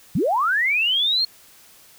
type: linear sweep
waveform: sine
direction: up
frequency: 121.8 to 4314 Hz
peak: -17 dBFS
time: 0.15-1.25 s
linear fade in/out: 5 ms
effects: white hiss -50 dBFS RMS until 1.98 s